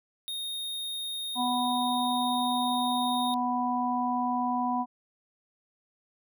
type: tone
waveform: square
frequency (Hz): 3705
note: A#7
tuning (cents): -11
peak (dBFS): -33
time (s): 0.28-3.34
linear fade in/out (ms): 0
type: harmonic tone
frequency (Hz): 246.9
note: B3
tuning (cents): 0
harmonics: 1 / 3 / 4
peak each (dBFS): -30 / -30 / -30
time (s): 1.35-4.86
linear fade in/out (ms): 50
effects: none